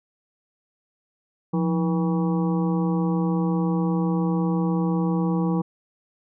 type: harmonic tone with a mistuned harmonic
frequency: 161.3 Hz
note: E3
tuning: 37 cents flat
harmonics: 1 / 2 / 3 / 5 / 6 / 7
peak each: -21 / -27 / -31 / -35 / -37 / -38 dBFS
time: 1.53-5.62 s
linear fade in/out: 10 ms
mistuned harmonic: 1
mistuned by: +140 cents
effects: none